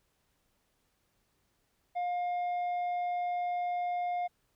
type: tone with tanh clipping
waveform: sine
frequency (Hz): 710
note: F5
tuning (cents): +28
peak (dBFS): -31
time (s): 1.95-4.28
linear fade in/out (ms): 20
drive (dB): 5
effects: pink hiss -75 dBFS RMS until 4.55 s